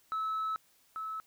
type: tone pair in turn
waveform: sine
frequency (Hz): 1300 / 1300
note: E6 / E6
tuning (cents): -24 / -24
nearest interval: unison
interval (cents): 0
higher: neither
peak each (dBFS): -29 / -35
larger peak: first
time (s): 0.12-0.56 / 0.96-1.2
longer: first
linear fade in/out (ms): 0
effects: tanh soft clip ceiling -29 dBFS + white hiss -67 dBFS RMS until 1.26 s